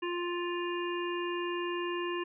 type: harmonic tone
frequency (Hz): 350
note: F4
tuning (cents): +4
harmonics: 1 / 3 / 5 / 7 / 8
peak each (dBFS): -33 / -38 / -42 / -46 / -43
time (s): 0.02-2.24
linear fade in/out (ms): 10
effects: none